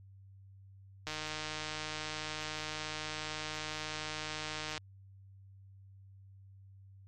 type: click train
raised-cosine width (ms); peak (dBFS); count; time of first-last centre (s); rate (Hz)
0.2; -21; 572; 1.07-4.778; 154
effects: added 97 Hz sine -53 dBFS peak until 7.07 s + MP3 64 kbps